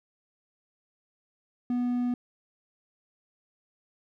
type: tone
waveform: triangle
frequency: 245.2 Hz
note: B3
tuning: 12 cents flat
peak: -23 dBFS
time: 1.7-2.14 s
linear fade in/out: 2 ms
effects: none